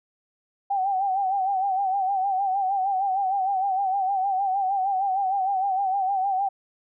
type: tone with vibrato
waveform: sine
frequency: 774 Hz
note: G5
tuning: 22 cents flat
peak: -21 dBFS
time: 0.7-6.49 s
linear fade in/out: 10 ms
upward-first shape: sine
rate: 6.5 Hz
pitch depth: 72 cents each way
effects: none